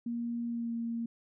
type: tone with pitch glide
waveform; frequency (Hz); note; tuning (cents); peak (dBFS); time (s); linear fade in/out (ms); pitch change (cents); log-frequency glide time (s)
sine; 235.7 to 231.9; A#3 to A#3; +19 to -9; -32; 0.06-1.06; 5; -28; 0.47-0.73
effects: none